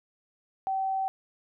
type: tone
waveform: sine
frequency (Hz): 769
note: G5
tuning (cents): -33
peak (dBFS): -26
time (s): 0.67-1.08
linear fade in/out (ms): 0
effects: none